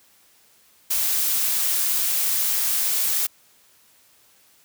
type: noise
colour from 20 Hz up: blue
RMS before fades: -22 dBFS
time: 0.9-3.27 s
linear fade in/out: 10 ms
effects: white hiss -57 dBFS RMS until 4.64 s + high-pass 60 Hz 12 dB/octave